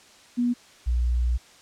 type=tone pair in turn; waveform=sine; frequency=242.4 / 60.41 Hz; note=B3 / B1; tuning=-32 / -38 cents; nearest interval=2 octaves; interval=2406 cents; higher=first; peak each=-20 dBFS; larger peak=neither; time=0.37-0.54 / 0.86-1.38 s; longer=second; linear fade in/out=20 ms; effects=white hiss -52 dBFS RMS until 1.61 s + low-pass 7000 Hz 12 dB/octave